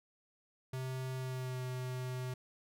square tone with pitch glide, 130 to 127.32 Hz, C3 to C3, -11 to -47 cents, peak -38 dBFS, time 0.73-2.34 s, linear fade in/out 5 ms, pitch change -36 cents, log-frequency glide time 1.16-1.62 s, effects none

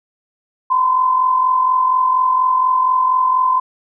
sine tone pair together, 983 / 1027.2 Hz, B5 / C6, -8 / -32 cents, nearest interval minor second, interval 76 cents, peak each -21 / -12 dBFS, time 0.7-3.6 s, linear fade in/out 10 ms, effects none

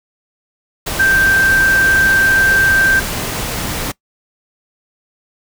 sine tone in noise, 1568 Hz, G6, in tune, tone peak -9 dBFS, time 0.99-3 s, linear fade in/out 10 ms, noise pink, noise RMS -21 dBFS, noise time 0.86-3.92 s, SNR +9 dB, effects noise-tail reverb RT60 0.1 s tail -21 dB re dry

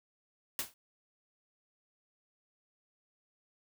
white noise with exponential decay, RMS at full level -31 dBFS, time 0.59-0.74 s, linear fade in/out 1 ms, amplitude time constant 32 ms, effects none

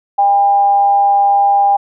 sine tone with amplitude modulation, 803 Hz, G5, 41 cents sharp, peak -6 dBFS, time 0.18-1.77 s, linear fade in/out 10 ms, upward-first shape sine, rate 192 Hz, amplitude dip 35%, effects none

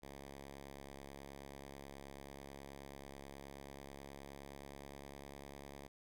5% pulse tone with pitch glide, 69.3 to 70.06 Hz, C#2 to C#2, 0 to +19 cents, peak -39 dBFS, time 0.02-5.88 s, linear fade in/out 10 ms, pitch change +19 cents, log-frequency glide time 3.57-5.5 s, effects none

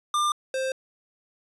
square tone pair in turn, 1197 / 525.9 Hz, D6 / C5, +33 / +9 cents, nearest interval octave + major second, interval 1424 cents, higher first, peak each -22 / -26 dBFS, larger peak first, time 0.14-0.32 / 0.54-0.72 s, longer neither, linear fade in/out 2 ms, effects resampled to 24000 Hz

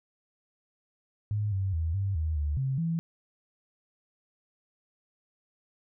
sine tone with pitch steps, 104.8 / 96.2 / 81.2 / 98.1 / 78.9 / 73.8 / 133.5 / 165.6 Hz, G#2 / G2 / E2 / G2 / D#2 / D2 / C3 / E3, +16 / -32 / -26 / +2 / +25 / +9 / +35 / +8 cents, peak -26 dBFS, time 1.31-2.99 s, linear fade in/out 0 ms, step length 210 ms, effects none

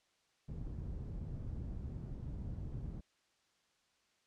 white low-pass noise, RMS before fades -43 dBFS, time 0.48-3.01 s, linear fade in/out 10 ms, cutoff 110 Hz, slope 12 dB/octave, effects white hiss -75 dBFS RMS until 4.26 s + low-pass 6000 Hz 12 dB/octave

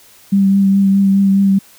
sine tone with vibrato, 196 Hz, G3, in tune, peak -8 dBFS, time 0.32-1.59 s, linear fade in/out 10 ms, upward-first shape triangle, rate 4.8 Hz, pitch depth 21 cents each way, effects white hiss -45 dBFS RMS until 1.78 s

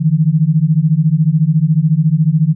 sine beating tone pair, 150 / 164 Hz, D3 / E3, +37 / -9 cents, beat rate 14 Hz, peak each -12 dBFS, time 0-2.55 s, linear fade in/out 20 ms, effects none

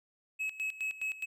triangle tone with tremolo, 2572 Hz, E7, 43 cents flat, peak -30 dBFS, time 0.39-1.26 s, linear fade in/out 20 ms, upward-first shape square, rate 4.8 Hz, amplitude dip 80%, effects none

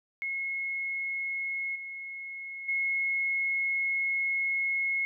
sine tone with level steps, 2171 Hz, C#7, 37 cents flat, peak -30 / -37 / -26 dBFS, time 0.22-5.05 s, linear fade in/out 0 ms, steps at 1.75 / 2.68 s, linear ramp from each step 10 ms, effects none

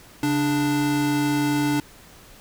square tone pair together, 138.61 / 293.7 Hz, C#3 / D4, 0 / 0 cents, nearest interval octave + minor second, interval 1300 cents, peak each -28 / -21 dBFS, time 0.23-1.8 s, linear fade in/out 2 ms, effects pink hiss -48 dBFS RMS until 2.4 s

